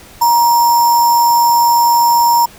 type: tone with sample-and-hold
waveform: sine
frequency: 944 Hz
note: A#5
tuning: 22 cents sharp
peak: -7 dBFS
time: 0.21-2.46 s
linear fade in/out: 10 ms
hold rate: 6300 Hz
effects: pink hiss -39 dBFS RMS until 2.58 s